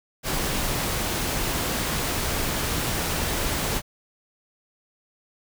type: noise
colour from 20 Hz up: pink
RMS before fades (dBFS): -26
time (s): 0.23-3.82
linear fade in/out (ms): 50
effects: none